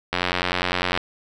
click train, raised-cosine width 0.3 ms, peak -5 dBFS, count 77, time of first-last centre 0.13-0.975 s, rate 89.9 Hz, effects none

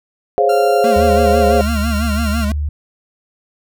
sine chord, Db major seventh, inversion second, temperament equal, 415.3 / 523.3 / 554.4 / 698.5 Hz, Ab4 / C5 / Db5 / F5, 0 / 0 / 0 / 0 cents, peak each -15 / -17 / -18 / -14 dBFS, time 0.38-1.61 s, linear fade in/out 0 ms
sawtooth tone, 1385 Hz, F6, 15 cents flat, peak -21 dBFS, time 0.49-2.45 s, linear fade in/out 5 ms
square tone with vibrato, 218.8 Hz, A3, 9 cents flat, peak -19 dBFS, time 0.84-2.52 s, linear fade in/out 2 ms, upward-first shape sine, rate 6 Hz, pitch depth 120 cents each way
sine tone with pitch glide, 77.78 to 73.84 Hz, D#2 to D2, 0 to +10 cents, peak -16 dBFS, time 0.96-2.69 s, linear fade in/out 5 ms, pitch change -90 cents, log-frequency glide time 1.14-1.52 s
effects none

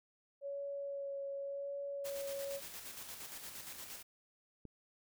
sine tone with vibrato, 559 Hz, C#5, 14 cents sharp, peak -39 dBFS, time 0.41-2.61 s, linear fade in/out 50 ms, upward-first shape sine, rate 0.89 Hz, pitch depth 12 cents each way
white noise with tremolo, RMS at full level -47 dBFS, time 2.04-4.03 s, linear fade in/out 20 ms, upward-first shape square, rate 8.6 Hz, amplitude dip 40%
click, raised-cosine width 3 ms, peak -36 dBFS, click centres 4.653 s
effects none

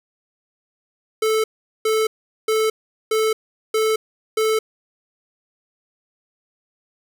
square tone bursts, 437.9 Hz, A4, 8 cents flat, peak -17 dBFS, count 6, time 1.22-4.59 s, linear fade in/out 5 ms, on 220 ms, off 410 ms, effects none

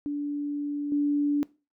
sine tone with level steps, 290 Hz, D4, 22 cents flat, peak -27 / -21 dBFS, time 0.06-1.43 s, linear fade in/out 0 ms, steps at 0.92 s, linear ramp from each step 2 ms, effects noise-tail reverb RT60 0.3 s tail -21 dB re dry

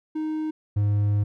triangle tone pair in turn, 311.1 / 102.98 Hz, D#4 / G#2, 0 / -14 cents, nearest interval octave + perfect fifth, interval 1914 cents, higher first, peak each -23 / -17 dBFS, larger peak second, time 0.15-0.51 / 0.76-1.24 s, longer second, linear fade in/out 10 ms, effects none

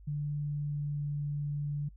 sine tone with pitch glide, 146.83 to 145.65 Hz, D3 to D3, 0 to -14 cents, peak -31 dBFS, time 0.07-1.89 s, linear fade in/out 10 ms, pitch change -14 cents, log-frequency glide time 0.37-1.06 s, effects noise-tail reverb RT60 0.1 s tail -25 dB re dry + added 50 Hz sine -50 dBFS peak until 1.96 s

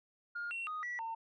sine tone with pitch steps, 1416 / 2726 / 1244 / 1950 / 906 Hz, F6 / F7 / D#6 / B6 / A#5, +23 / -43 / -1 / -23 / -50 cents, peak -36 dBFS, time 0.35-1.15 s, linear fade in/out 10 ms, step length 160 ms, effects tanh soft clip ceiling -34 dBFS

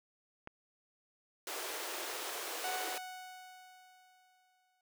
click, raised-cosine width 0.5 ms, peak -30 dBFS, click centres 0.474 s
pink high-pass noise, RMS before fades -41 dBFS, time 1.47-2.98 s, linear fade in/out 2 ms, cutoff 340 Hz, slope 48 dB/octave
sawtooth tone with exponential decay, 740 Hz, F#5, in tune, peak -32 dBFS, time 2.64-4.81 s, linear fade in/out 2 ms, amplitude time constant 470 ms
effects none

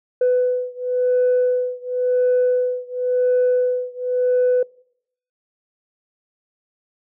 sine beating tone pair, 498.8 / 499.74 Hz, B4 / B4, +17 / +20 cents, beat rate 0.94 Hz, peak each -17 / -18 dBFS, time 0.21-4.63 s, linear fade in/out 5 ms, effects noise-tail reverb RT60 0.7 s tail -25 dB re dry + tanh soft clip ceiling -11 dBFS

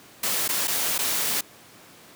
white noise with dropouts, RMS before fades -25 dBFS, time 0.23-1.41 s, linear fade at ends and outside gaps 5 ms, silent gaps 0.48-0.489 / 0.674-0.679 / 0.981-0.988 s, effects pink hiss -49 dBFS RMS until 2.15 s + high-pass 150 Hz 12 dB/octave

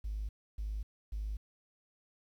triangle tone bursts, 51.91 Hz, G#1, in tune, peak -31 dBFS, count 3, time 0.04-1.37 s, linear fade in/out 10 ms, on 250 ms, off 290 ms, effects tanh soft clip ceiling -32 dBFS + 11-bit

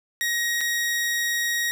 sawtooth tone with dropouts, 1887 Hz, A#6, 21 cents sharp, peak -19 dBFS, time 0.21-1.71 s, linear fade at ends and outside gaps 0 ms, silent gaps 0.608-0.612 s, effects none

